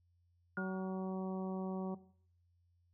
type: harmonic tone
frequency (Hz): 188.4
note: F#3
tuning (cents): +32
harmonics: 1 / 2 / 3 / 4 / 5 / 6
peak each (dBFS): -38 / -44 / -48 / -50 / -52 / -54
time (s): 0.57-1.95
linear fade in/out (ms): 10
type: tone with exponential decay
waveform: sine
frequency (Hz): 1429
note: F6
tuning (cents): +39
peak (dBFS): -37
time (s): 0.57-1.13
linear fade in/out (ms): 1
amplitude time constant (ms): 120
effects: noise-tail reverb RT60 0.6 s tail -18 dB re dry + added 87 Hz sine -70 dBFS peak until 2.93 s